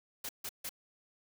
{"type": "noise bursts", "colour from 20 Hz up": "white", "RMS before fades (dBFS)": -40, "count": 3, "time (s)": [0.24, 0.693], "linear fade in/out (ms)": 5, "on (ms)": 51, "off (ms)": 150, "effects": []}